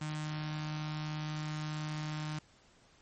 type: tone with notch filter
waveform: sawtooth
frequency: 153.1 Hz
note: D#3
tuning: 28 cents flat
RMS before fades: -38 dBFS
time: 0.01-2.39 s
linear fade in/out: 5 ms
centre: 470 Hz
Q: 0.85
effects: pink hiss -64 dBFS RMS until 3.01 s + MP3 32 kbps